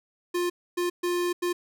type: tone bursts at uneven times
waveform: square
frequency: 352.3 Hz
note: F4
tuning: 15 cents sharp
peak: -25 dBFS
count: 4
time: 0.34-0.5 / 0.77-0.9 / 1.03-1.33 / 1.42-1.53 s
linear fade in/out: 10 ms
effects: none